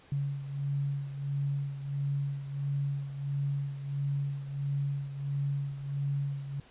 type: beating tone pair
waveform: sine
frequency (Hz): 140 / 141.5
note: C#3 / C#3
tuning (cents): +18 / +36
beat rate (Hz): 1.5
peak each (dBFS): -31 / -37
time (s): 0.12-6.6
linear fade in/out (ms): 2
effects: pink hiss -58 dBFS RMS until 6.7 s + resampled to 8000 Hz